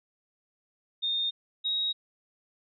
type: tone pair in turn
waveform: sine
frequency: 3659 / 3790 Hz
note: A#7 / A#7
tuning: -33 / +28 cents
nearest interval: minor second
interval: 61 cents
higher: second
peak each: -26 dBFS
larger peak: neither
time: 1.02-1.31 / 1.64-1.93 s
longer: neither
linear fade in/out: 20 ms
effects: none

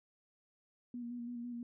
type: tone with vibrato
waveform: sine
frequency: 240 Hz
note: B3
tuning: 49 cents flat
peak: -40 dBFS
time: 0.94-1.63 s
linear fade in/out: 2 ms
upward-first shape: square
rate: 6 Hz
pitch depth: 24 cents each way
effects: none

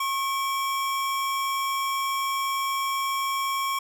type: tone pair together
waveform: square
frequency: 1089 / 2306 Hz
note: C#6 / D7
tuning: -31 / -32 cents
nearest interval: octave + minor second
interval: 1299 cents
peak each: -26 / -34 dBFS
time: 0-3.79 s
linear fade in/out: 5 ms
effects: none

